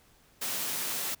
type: high-pass noise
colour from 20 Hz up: white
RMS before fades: -33 dBFS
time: 0.41-1.15 s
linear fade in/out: 10 ms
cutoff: 120 Hz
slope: 48 dB/octave
effects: pink hiss -62 dBFS RMS until 1.2 s